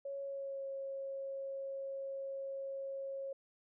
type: tone with pitch glide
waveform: sine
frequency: 554.4 to 544.6 Hz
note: C#5 to C#5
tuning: 0 to -31 cents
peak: -39 dBFS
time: 0.05-3.33 s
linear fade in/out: 5 ms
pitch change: -31 cents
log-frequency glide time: 0.21-0.66 s
effects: none